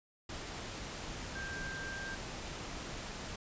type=tone in noise; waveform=sine; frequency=1583 Hz; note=G6; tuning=17 cents sharp; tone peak=-41 dBFS; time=1.35-2.15 s; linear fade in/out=5 ms; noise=pink; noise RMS=-43 dBFS; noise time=0.29-3.36 s; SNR=-1 dB; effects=resampled to 16000 Hz